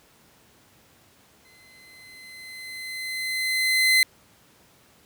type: tone with exponential growth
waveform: 30% pulse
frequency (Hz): 2050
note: C7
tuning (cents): -36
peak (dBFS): -12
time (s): 1.45-4.03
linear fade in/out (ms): 1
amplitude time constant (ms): 560
effects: pink hiss -57 dBFS RMS until 5.05 s + high-pass 80 Hz 12 dB/octave